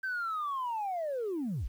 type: linear sweep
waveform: sine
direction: down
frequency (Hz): 1568 to 34.65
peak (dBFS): -30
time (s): 0.03-1.68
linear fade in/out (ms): 10
effects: tanh soft clip ceiling -28 dBFS + 10-bit

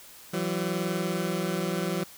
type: tone pair together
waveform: 20% pulse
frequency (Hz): 168.5 / 189.13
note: E3 / F#3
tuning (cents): +38 / +38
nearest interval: major second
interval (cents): 200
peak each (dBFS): -25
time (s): 0.33-2.04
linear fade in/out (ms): 10
effects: white hiss -49 dBFS RMS until 2.17 s

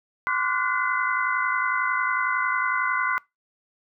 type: tone cluster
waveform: sine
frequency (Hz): 1035 / 1146 / 1443 / 1494 / 2034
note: C6 / D6 / F#6 / F#6 / C7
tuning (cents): -19 / -43 / -44 / +16 / -50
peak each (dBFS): -28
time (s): 0.27-3.18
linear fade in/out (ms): 0
effects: noise-tail reverb RT60 0.2 s tail -23 dB re dry

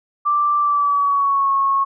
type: tone with pitch glide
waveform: sine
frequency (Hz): 1174.7 to 1096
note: D6 to C#6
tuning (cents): 0 to -20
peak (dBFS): -14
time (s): 0.25-1.85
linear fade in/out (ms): 20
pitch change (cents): -120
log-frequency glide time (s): 0.59-1.51
effects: none

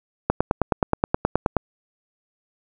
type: click train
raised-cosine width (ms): 1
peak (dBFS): -3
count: 13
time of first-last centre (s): 0.3-1.567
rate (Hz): 9.47
effects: none

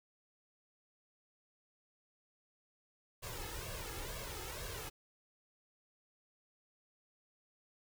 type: noise with flanger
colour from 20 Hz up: pink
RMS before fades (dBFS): -44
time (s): 3.22-4.9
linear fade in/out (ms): 20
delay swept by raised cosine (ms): 1.8 to 2.36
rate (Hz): 2.1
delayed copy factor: +0.75
effects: none

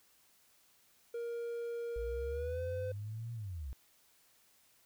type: tone with pitch glide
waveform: triangle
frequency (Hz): 470 to 509.6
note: A#4 to C5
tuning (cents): +14 to -46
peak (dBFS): -35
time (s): 1.14-2.92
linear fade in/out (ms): 5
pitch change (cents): +140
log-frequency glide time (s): 2.3-2.61
type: linear two-way sweep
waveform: sine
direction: up then down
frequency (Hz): 54.6 to 118.8 to 60.3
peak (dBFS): -39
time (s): 1.96-3.73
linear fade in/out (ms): 0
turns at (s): 3.33
effects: white hiss -68 dBFS RMS until 4.85 s

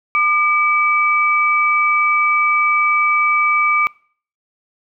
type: tone pair together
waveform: sine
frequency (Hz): 1203.9 / 2295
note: D6 / D7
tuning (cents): +43 / -40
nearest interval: major seventh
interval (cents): 1117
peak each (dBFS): -15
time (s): 0.15-3.87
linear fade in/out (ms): 0
effects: noise-tail reverb RT60 0.5 s tail -24 dB re dry

